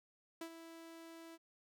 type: tone with ADSR envelope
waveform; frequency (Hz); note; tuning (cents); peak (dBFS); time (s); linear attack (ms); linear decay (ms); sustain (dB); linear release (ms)
sawtooth; 329.6; E4; 0; -38; 0.41-1.38; 4; 74; -10; 38
effects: none